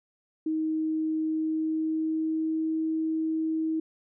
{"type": "tone with pitch glide", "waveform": "sine", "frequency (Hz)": [315.1, 318.8], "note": ["D#4", "D#4"], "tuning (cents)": [22, 42], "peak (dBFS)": -25, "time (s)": [0.46, 3.8], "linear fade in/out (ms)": 5, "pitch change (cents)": 20, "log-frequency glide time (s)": [1.24, 2.77], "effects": []}